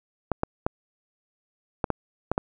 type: clicks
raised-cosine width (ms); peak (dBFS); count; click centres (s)
1; -9; 7; 0.317 / 0.434 / 0.665 / 1.842 / 1.903 / 2.316 / 2.379
effects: none